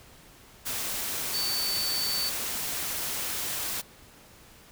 sine tone in noise, 4525 Hz, C#8, 35 cents sharp, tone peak -28 dBFS, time 1.33-2.3 s, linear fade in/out 20 ms, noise white, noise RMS -32 dBFS, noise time 0.65-3.82 s, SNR +1 dB, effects pink hiss -53 dBFS RMS until 4.71 s

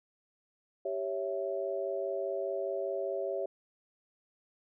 sine chord, C# diminished, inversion second, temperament equal, 392 / 554.4 / 659.3 Hz, G4 / C#5 / E5, 0 / 0 / 0 cents, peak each -36 / -35 / -37 dBFS, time 0.85-3.46 s, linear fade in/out 5 ms, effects none

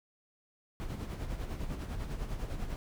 brown noise with tremolo, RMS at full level -35 dBFS, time 0.8-2.76 s, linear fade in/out 0 ms, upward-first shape sine, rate 10 Hz, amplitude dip 55%, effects none

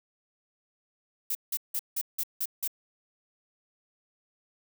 violet noise bursts, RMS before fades -30 dBFS, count 7, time 1.3-2.677 s, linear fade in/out 5 ms, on 51 ms, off 170 ms, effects none

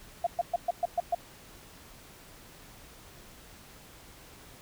sine tone bursts, 694 Hz, F5, 11 cents flat, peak -23 dBFS, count 7, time 0.24-1.149 s, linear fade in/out 5 ms, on 27 ms, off 120 ms, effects pink hiss -52 dBFS RMS until 4.61 s

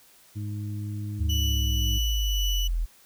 harmonic tone, 103.83 Hz, G#2, in tune, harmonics 1 / 2 / 3, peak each -30 / -40 / -41 dBFS, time 0.35-1.99 s, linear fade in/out 20 ms
sine exponential sweep, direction down, 78.5 to 40.02 Hz, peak -23 dBFS, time 1.19-2.86 s, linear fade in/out 20 ms
35% pulse tone with tremolo, 2960 Hz, F#7, in tune, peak -26 dBFS, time 1.29-2.68 s, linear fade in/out 10 ms, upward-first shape sine, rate 1.9 Hz, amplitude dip 25%
effects white hiss -56 dBFS RMS until 3.05 s

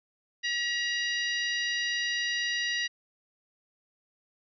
harmonic tone with a mistuned harmonic, 958 Hz, A#5, 47 cents sharp, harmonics 2 / 3 / 4 / 5 / 6, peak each -30 / -34 / -36 / -38 / -40 dBFS, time 0.43-2.88 s, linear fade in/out 20 ms, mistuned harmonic 3, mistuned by -28 cents, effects none

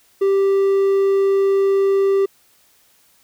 triangle tone, 392 Hz, G4, in tune, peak -11 dBFS, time 0.21-2.26 s, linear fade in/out 10 ms, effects white hiss -56 dBFS RMS until 3.23 s

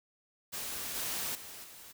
white noise with level steps, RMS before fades -39 / -36 / -47 / -51 dBFS, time 0.52-1.93 s, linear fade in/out 20 ms, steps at 0.95 / 1.35 / 1.64 s, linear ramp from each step 2 ms, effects none

